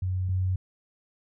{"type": "tone pair in turn", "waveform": "sine", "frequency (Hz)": [92.5, 92.85], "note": ["F#2", "F#2"], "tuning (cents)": [0, 7], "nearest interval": "unison", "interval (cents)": 7, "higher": "second", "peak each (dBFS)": [-25, -23], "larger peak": "second", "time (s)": [[0.02, 0.29], [0.29, 0.56]], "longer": "neither", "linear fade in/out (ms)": 5, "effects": []}